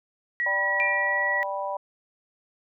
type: tone with pitch glide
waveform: sine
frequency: 1921 to 1936.6 Hz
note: B6 to B6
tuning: -48 to -34 cents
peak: -23 dBFS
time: 0.4-1.43 s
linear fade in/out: 0 ms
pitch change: +14 cents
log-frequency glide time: 0.53-1.21 s
type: harmonic tone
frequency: 196 Hz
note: G3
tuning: in tune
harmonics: 3 / 4 / 5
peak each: -31 / -33 / -31 dBFS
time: 0.46-1.77 s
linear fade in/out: 5 ms
type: tone with exponential decay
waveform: sine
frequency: 2373 Hz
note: D7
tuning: 17 cents sharp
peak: -22 dBFS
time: 0.8-1.4 s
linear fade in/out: 0 ms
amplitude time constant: 130 ms
effects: none